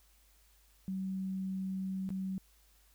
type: tone with dropouts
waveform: sine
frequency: 190 Hz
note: F#3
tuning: 46 cents sharp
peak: -34 dBFS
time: 0.88-2.38 s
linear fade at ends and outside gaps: 0 ms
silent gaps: 2.091-2.104 s
effects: added 51 Hz sine -65 dBFS peak until 2.94 s + white hiss -68 dBFS RMS until 2.94 s